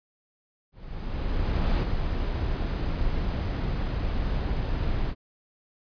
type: noise with ADSR envelope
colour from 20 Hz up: brown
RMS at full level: -22 dBFS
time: 0.72-5.15 s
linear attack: 1100 ms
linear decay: 23 ms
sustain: -5 dB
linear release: 59 ms
effects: resampled to 11025 Hz